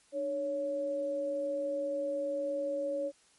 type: tone pair together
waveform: sine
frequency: 300 / 558.9 Hz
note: D4 / C#5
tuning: +37 / +14 cents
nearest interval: major seventh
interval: 1077 cents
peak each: -40 / -31 dBFS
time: 0.12-3.12 s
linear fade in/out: 50 ms
effects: white hiss -65 dBFS RMS until 3.38 s + MP3 48 kbps